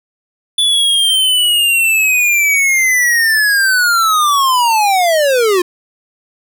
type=linear sweep; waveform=square; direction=down; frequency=3472 to 345.5 Hz; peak=-10 dBFS; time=0.58-5.62 s; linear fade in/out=5 ms; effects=none